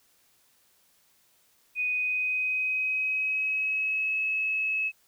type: tone with pitch glide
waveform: sine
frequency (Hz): 2489 to 2581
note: D#7 to E7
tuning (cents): 0 to -37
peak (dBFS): -25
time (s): 1.75-4.92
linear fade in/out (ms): 50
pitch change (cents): +63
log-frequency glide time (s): 1.87-4.18
effects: white hiss -65 dBFS RMS until 5.07 s